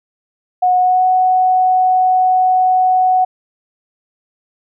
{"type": "tone with pitch glide", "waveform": "sine", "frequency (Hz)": [730, 741.5], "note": ["F#5", "F#5"], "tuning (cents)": [-24, 4], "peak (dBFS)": -9, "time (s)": [0.62, 3.25], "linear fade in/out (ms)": 10, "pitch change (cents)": 28, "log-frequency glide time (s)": [0.78, 1.05], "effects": []}